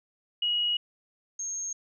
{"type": "tone pair in turn", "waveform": "sine", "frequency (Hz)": [2900, 6477], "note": ["F#7", "G#8"], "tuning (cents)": [-35, -44], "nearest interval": "octave + major second", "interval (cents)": 1391, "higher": "second", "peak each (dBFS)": [-24, -31], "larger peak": "first", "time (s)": [[0.42, 0.77], [1.39, 1.73]], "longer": "first", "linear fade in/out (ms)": 5, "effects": []}